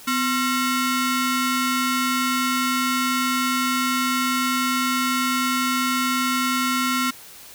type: ring-modulated tone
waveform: sawtooth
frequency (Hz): 809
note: G#5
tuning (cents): -46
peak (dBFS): -13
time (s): 0.07-7.11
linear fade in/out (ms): 10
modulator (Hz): 556
effects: white hiss -43 dBFS RMS until 7.54 s